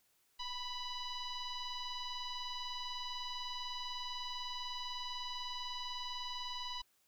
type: tone with frequency modulation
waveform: sine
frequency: 1974 Hz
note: B6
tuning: 1 cent flat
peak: -39 dBFS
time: 0.39-6.82 s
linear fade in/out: 10 ms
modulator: 992 Hz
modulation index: 2.7
effects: white hiss -74 dBFS RMS until 7.07 s